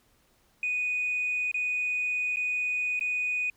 sine tone with dropouts, 2481 Hz, D#7, 6 cents flat, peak -25 dBFS, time 0.63-3.5 s, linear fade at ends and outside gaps 2 ms, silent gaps 1.515-1.543 / 2.36-2.369 / 2.994-3.009 s, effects tanh soft clip ceiling -22 dBFS + pink hiss -66 dBFS RMS until 3.56 s

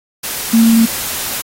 sine tone in noise, 227.4 Hz, A#3, 43 cents flat, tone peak -6 dBFS, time 0.53-0.86 s, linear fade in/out 10 ms, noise white, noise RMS -21 dBFS, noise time 0.23-1.42 s, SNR +12 dB, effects AAC 48 kbps

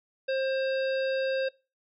harmonic tone with a mistuned harmonic, 531 Hz, C5, 25 cents sharp, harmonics 1 / 3 / 5 / 7 / 9, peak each -26 / -36 / -40 / -43 / -45 dBFS, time 0.28-1.49 s, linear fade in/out 10 ms, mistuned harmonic 7, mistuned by +18 cents, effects noise-tail reverb RT60 0.3 s tail -23 dB re dry

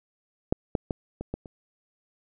clicks, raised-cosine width 2 ms, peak -8 / -10 / -14 / -20 / -17 / -28 dBFS, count 6, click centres 0.525 / 0.752 / 0.908 / 1.21 / 1.34 / 1.458 s, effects none

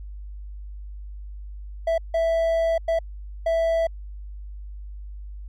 triangle tone bursts at uneven times, 659.3 Hz, E5, in tune, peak -17 dBFS, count 4, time 1.87-1.98 / 2.14-2.78 / 2.88-2.99 / 3.46-3.87 s, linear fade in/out 5 ms, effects added 50 Hz sine -34 dBFS peak until 5.48 s

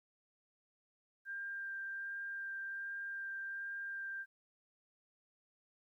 sine tone with vibrato, 1590 Hz, G6, 24 cents sharp, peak -40 dBFS, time 1.25-4.26 s, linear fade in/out 50 ms, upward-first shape sine, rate 1.3 Hz, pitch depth 9 cents each way, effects 13-bit

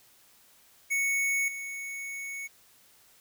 square tone with level steps, 2217 Hz, C#7, in tune, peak -26 / -36 dBFS, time 0.9-2.48 s, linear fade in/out 20 ms, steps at 1.48 s, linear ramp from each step 2 ms, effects white hiss -60 dBFS RMS until 3.2 s

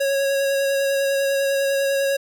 square tone with vibrato, 551 Hz, C#5, 11 cents flat, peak -19 dBFS, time 0-2.17 s, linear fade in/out 10 ms, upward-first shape sine, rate 10 Hz, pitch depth 13 cents each way, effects none

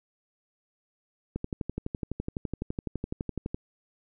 click train, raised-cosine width 3 ms, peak -18 dBFS, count 27, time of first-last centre 1.36-3.545 s, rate 11.9 Hz, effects none

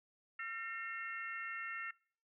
harmonic tone with a mistuned harmonic, 454.3 Hz, A#4, 45 cents flat, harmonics 3 / 4 / 5 / 6, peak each -45 / -44 / -47 / -50 dBFS, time 0.39-1.91 s, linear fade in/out 5 ms, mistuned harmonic 5, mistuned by -100 cents, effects noise-tail reverb RT60 0.5 s tail -24 dB re dry

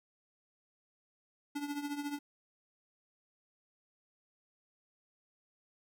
square tone with tremolo, 288.7 Hz, D4, 30 cents flat, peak -34 dBFS, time 1.55-2.19 s, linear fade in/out 10 ms, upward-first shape triangle, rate 14 Hz, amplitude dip 75%, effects none

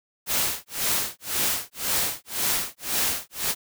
white noise with tremolo, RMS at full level -23 dBFS, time 0.26-3.55 s, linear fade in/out 50 ms, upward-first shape sine, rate 1.9 Hz, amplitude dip 100%, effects none

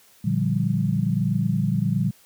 sine chord, G minor seventh, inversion first, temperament equal, 116.54 / 146.83 / 174.61 / 196 Hz, Bb2 / D3 / F3 / G3, 0 / 0 / 0 / 0 cents, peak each -25 dBFS, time 0.24-2.11 s, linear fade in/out 10 ms, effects white hiss -55 dBFS RMS until 2.25 s + high-pass 60 Hz 12 dB/octave

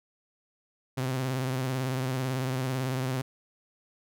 sawtooth tone with vibrato, 130 Hz, C3, 11 cents flat, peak -24 dBFS, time 0.97-3.22 s, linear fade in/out 10 ms, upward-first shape triangle, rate 18 Hz, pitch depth 71 cents each way, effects none

